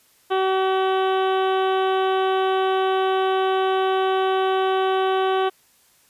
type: harmonic tone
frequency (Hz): 380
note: F#4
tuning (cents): +46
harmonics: 1 / 2 / 3 / 4 / 5 / 6 / 7 / 8 / 9 / 10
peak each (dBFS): -20 / -23 / -27 / -32 / -40 / -43 / -40 / -35 / -40 / -42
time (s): 0.3-5.5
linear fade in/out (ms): 20
effects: white hiss -58 dBFS RMS until 6.09 s + resampled to 32000 Hz